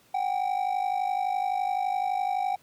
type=ring-modulated tone; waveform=triangle; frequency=769 Hz; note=G5; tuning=33 cents flat; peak=-20 dBFS; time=0.14-2.56 s; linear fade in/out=5 ms; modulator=25.9 Hz; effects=pink hiss -60 dBFS RMS until 2.62 s + high-pass 100 Hz 12 dB/octave